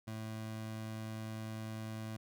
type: tone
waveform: 25% pulse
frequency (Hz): 110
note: A2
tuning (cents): 0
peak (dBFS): -37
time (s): 0.07-2.17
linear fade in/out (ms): 10
effects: none